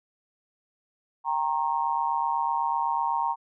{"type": "tone with amplitude modulation", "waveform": "sine", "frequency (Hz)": 932.3, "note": "A#5", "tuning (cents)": 0, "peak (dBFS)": -19, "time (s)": [1.24, 3.36], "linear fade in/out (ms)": 50, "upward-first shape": "sine", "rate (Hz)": 148, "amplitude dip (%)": 100, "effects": []}